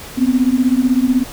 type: beating tone pair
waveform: sine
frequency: 246.9 / 262.9 Hz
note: B3 / C4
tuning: 0 / +8 cents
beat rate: 16 Hz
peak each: -14 dBFS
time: 0.17-1.24 s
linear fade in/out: 20 ms
effects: pink hiss -33 dBFS RMS until 1.32 s